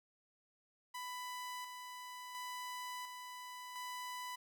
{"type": "tone with tremolo", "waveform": "sawtooth", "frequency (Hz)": 995, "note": "B5", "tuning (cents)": 13, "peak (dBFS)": -39, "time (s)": [0.94, 4.36], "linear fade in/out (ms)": 10, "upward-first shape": "square", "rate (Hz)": 0.71, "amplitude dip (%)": 40, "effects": []}